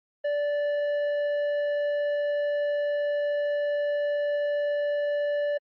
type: tone with tanh clipping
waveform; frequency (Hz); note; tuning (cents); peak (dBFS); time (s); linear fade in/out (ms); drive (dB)
sine; 583; D5; -13; -25; 0.24-5.58; 10; 8
effects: MP3 32 kbps